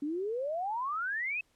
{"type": "exponential sweep", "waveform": "sine", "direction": "up", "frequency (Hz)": [279.6, 2634], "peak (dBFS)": -31, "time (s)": [0.02, 1.41], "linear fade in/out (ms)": 5, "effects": ["pink hiss -71 dBFS RMS until 1.55 s", "low-pass 11000 Hz 12 dB/octave"]}